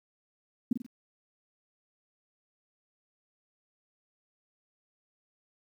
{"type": "tone with echo", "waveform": "sine", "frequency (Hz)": 242.2, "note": "B3", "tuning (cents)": -34, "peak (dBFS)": -21, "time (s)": [0.71, 0.73], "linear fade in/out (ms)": 5, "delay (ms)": 45, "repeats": 3, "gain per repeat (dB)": -7, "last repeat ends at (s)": 0.865, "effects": ["10-bit"]}